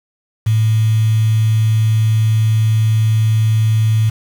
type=tone with quantisation; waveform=sine; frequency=110 Hz; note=A2; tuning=in tune; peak=-10 dBFS; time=0.46-4.1 s; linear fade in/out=10 ms; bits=5; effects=none